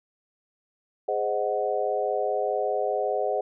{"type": "chord", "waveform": "sine", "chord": "Ab dominant seventh", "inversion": "none", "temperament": "equal with one note detuned", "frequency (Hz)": [415.3, 520.2, 622.3, 740], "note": ["Ab4", "C5", "Eb5", "Gb5"], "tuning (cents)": [0, -10, 0, 0], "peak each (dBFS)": -29, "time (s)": [1.08, 3.41], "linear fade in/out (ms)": 5, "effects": []}